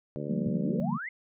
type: harmonic tone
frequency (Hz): 73.42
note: D2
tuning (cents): 0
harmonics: 2 / 3 / 4 / 5 / 6 / 7 / 8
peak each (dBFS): -37 / -39 / -40 / -41 / -42 / -42 / -43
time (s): 0.16-0.8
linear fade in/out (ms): 0
type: chord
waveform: sine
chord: G minor seventh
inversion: second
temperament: equal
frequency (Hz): 146.83 / 174.61 / 196 / 233.1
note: D3 / F3 / G3 / Bb3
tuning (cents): 0 / 0 / 0 / 0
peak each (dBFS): -34 / -33 / -32 / -32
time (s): 0.28-0.98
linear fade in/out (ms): 20
type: exponential sweep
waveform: sine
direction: up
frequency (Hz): 107.2 to 2164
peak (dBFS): -34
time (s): 0.46-1.09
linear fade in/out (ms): 5
effects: none